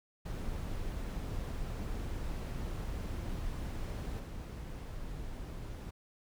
brown noise with level steps, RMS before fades -38 / -42 dBFS, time 0.25-5.91 s, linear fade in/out 10 ms, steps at 4.19 s, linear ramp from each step 10 ms, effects none

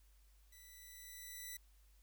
5% pulse tone with level ramp, 1975.5 Hz, B6, in tune, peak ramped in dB -49 to -35 dBFS, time 0.52-1.57 s, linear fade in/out 5 ms, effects added 50 Hz sine -64 dBFS peak until 2.02 s + white hiss -75 dBFS RMS until 2.02 s

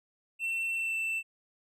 triangle tone with pitch glide, 2696 to 2668 Hz, E7 to E7, +38 to +20 cents, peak -28 dBFS, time 0.39-1.23 s, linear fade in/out 50 ms, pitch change -18 cents, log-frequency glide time 0.75-0.96 s, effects none

